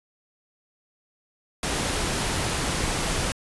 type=noise; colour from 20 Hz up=pink; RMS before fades=-26 dBFS; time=1.63-3.32 s; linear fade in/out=2 ms; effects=resampled to 24000 Hz